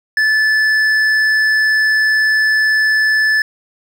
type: tone with hard clipping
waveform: sine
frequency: 1741 Hz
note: A6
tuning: 19 cents flat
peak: -12 dBFS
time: 0.17-3.42 s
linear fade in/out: 2 ms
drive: 6 dB
effects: none